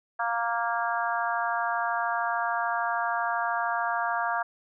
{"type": "harmonic tone", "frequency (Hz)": 233.1, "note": "A#3", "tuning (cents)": 0, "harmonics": [3, 4, 5, 6, 7], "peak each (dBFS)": [-30, -31, -32, -33, -33], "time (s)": [0.19, 4.43], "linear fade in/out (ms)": 10, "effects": []}